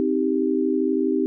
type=chord; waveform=sine; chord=C minor; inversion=none; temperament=just; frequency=261.6 / 314 / 392.4 Hz; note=C4 / Eb4 / G4; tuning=0 / +16 / +2 cents; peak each=-23 dBFS; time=0-1.26 s; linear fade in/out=0 ms; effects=none